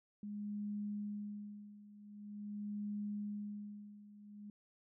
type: tone with tremolo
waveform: sine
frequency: 206.8 Hz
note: G#3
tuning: 7 cents flat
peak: -38 dBFS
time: 0.23-4.5 s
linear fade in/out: 2 ms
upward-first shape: sine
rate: 0.45 Hz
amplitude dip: 85%
effects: none